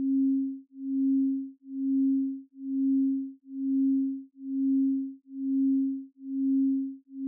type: tone with tremolo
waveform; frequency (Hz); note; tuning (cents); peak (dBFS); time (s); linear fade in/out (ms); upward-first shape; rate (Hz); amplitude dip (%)
sine; 269.6; C#4; -48; -21; 0-7.27; 0; sine; 1.1; 100
effects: none